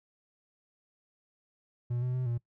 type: tone with pitch steps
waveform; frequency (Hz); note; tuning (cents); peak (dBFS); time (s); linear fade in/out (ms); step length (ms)
triangle; 121.1 / 125.6 / 127.5 / 118.7; B2 / B2 / C3 / A#2; -34 / +30 / -44 / +32; -27; 1.9-2.38; 10; 120
effects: noise-tail reverb RT60 0.1 s tail -21 dB re dry